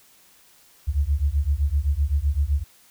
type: beating tone pair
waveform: sine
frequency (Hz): 68 / 75.8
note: C#2 / D#2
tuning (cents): -33 / -45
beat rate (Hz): 7.8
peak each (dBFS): -22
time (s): 0.87-2.64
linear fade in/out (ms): 20
effects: white hiss -55 dBFS RMS until 2.9 s